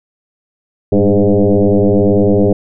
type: tone with frequency modulation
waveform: sine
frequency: 105.5 Hz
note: G#2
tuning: 28 cents sharp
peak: -7 dBFS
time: 0.92-2.53 s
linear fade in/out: 5 ms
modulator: 101 Hz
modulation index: 4.6
effects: none